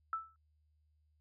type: tone with exponential decay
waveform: sine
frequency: 1318.5 Hz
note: E6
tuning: in tune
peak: -31 dBFS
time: 0.13-0.36 s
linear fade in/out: 1 ms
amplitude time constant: 48 ms
effects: added 76 Hz sine -70 dBFS peak until 1.2 s